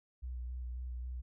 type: tone with vibrato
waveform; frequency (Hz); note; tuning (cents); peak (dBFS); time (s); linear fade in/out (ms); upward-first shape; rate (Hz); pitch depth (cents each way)
sine; 61.74; B1; 0; -38; 0.22-1.22; 20; square; 3.7; 21
effects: none